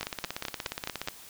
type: two click trains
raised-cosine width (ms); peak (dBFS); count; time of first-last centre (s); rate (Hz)
0.2; -14 / -15; 6 / 19; 0.03-1.085 / 0.01-1.075; 4.74 / 16.9
effects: white hiss -49 dBFS RMS until 1.29 s